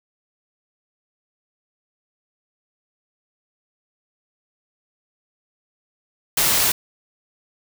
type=noise; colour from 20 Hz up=white; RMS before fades=-18 dBFS; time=6.37-6.72 s; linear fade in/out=5 ms; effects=none